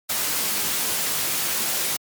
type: noise with comb filter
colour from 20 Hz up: white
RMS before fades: -24 dBFS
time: 0.09-1.97 s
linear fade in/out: 10 ms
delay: 16 ms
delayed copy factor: -0.5
effects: high-pass 100 Hz 12 dB/octave + MP3 96 kbps